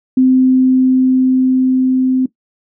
sine tone with level ramp, 258.4 Hz, C4, 21 cents flat, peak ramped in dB -6 to -10 dBFS, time 0.17-2.26 s, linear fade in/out 5 ms, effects noise-tail reverb RT60 0.1 s tail -17 dB re dry

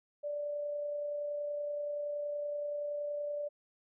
sine tone with amplitude modulation, 585 Hz, D5, 7 cents flat, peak -33 dBFS, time 0.23-3.49 s, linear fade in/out 20 ms, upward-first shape sine, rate 30.6 Hz, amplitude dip 25%, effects none

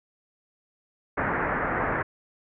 white low-pass noise, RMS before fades -27 dBFS, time 1.17-2.03 s, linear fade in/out 10 ms, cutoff 1900 Hz, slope 48 dB/octave, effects none

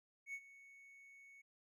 triangle tone with ADSR envelope, 2217 Hz, C#7, in tune, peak -40 dBFS, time 0.26-1.42 s, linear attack 77 ms, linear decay 59 ms, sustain -17 dB, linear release 12 ms, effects none

